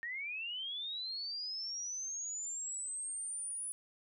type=linear sweep; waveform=sine; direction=up; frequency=1829 to 9940 Hz; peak=-38 dBFS; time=0.03-3.72 s; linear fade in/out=0 ms; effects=none